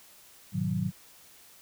sine chord, G# minor seventh, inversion none, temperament equal, 103.83 / 123.47 / 155.56 / 185 Hz, G#2 / B2 / D#3 / F#3, 0 / 0 / 0 / 0 cents, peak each -34 / -35 / -32 / -30 dBFS, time 0.52-0.92 s, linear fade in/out 50 ms, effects white hiss -55 dBFS RMS until 1.61 s

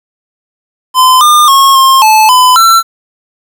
square tone with pitch steps, 1024 / 1206 / 1089 / 1066 / 869 / 1008 / 1345 Hz, C6 / D6 / C#6 / C6 / A5 / B5 / E6, -38 / +46 / -31 / +32 / -22 / +35 / +34 cents, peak -3 dBFS, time 0.94-2.83 s, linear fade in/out 50 ms, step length 270 ms, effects 7-bit

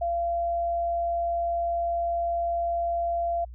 sine tone, 685 Hz, F5, 34 cents flat, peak -24 dBFS, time 0.01-3.45 s, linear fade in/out 10 ms, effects added 60 Hz sine -39 dBFS peak until 3.54 s

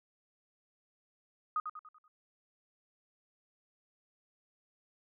sine tone with echo, 1244.5 Hz, D#6, in tune, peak -29 dBFS, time 1.56-1.6 s, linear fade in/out 2 ms, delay 96 ms, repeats 5, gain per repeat -7 dB, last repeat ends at 2.08 s, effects none

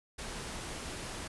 pink noise, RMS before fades -41 dBFS, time 0.18-1.28 s, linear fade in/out 10 ms, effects resampled to 24000 Hz

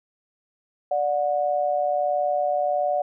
sine tone pair together, 587.3 / 728.7 Hz, D5 / F#5, 0 / -27 cents, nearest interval major third, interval 373 cents, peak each -23 dBFS, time 0.91-3.02 s, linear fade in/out 5 ms, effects none

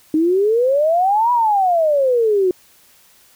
sine exponential two-way sweep, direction up then down, 304.5 to 987.8 to 357.6 Hz, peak -12 dBFS, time 0.14-2.51 s, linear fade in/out 2 ms, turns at 1.32 s, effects white hiss -51 dBFS RMS until 3.35 s

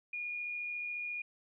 sine tone with amplitude modulation, 2436 Hz, D#7, 37 cents flat, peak -35 dBFS, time 0.13-1.22 s, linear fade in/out 5 ms, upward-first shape sine, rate 74.2 Hz, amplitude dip 25%, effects none

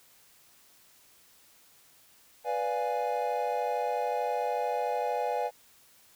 triangle chord, B diminished seventh, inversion none, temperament equal, 493.9 / 587.3 / 698.5 / 830.6 Hz, B4 / D5 / F5 / Ab5, 0 / 0 / 0 / 0 cents, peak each -31 / -33 / -32 / -30 dBFS, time 2.44-5.51 s, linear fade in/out 50 ms, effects white hiss -60 dBFS RMS until 6.15 s

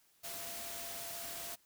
sine tone in noise, 682 Hz, F5, 41 cents flat, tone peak -51 dBFS, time 0.23-1.56 s, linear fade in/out 20 ms, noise white, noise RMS -44 dBFS, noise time 0.23-1.56 s, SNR -10 dB, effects white hiss -70 dBFS RMS until 1.65 s

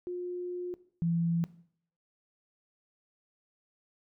sine tone pair in turn, 356.8 / 168.39 Hz, F4 / E3, +37 / +37 cents, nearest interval octave + minor second, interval 1300 cents, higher first, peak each -33 / -26 dBFS, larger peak second, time 0.07-0.74 / 1.02-1.44 s, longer first, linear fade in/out 0 ms, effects noise-tail reverb RT60 0.6 s tail -18 dB re dry

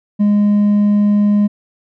sine tone with hard clipping, 206.3 Hz, G#3, 11 cents flat, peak -10 dBFS, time 0.19-1.48 s, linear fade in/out 20 ms, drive 2 dB, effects none

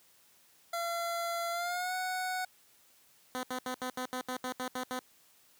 25% pulse tone with pitch glide, 682 to 739.4 Hz, F5 to F#5, -41 to -1 cents, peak -29 dBFS, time 0.73-2.45 s, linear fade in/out 5 ms, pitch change +140 cents, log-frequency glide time 1.51-1.94 s
10% pulse tone bursts, 253.8 Hz, B3, 47 cents sharp, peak -26 dBFS, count 11, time 3.35-4.991 s, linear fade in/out 0 ms, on 81 ms, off 75 ms
effects white hiss -64 dBFS RMS until 5.59 s + high-pass 80 Hz 12 dB/octave

